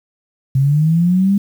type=linear sweep; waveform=sine; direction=up; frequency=130.8 to 202.9 Hz; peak=-10 dBFS; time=0.55-1.38 s; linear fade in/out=5 ms; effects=7-bit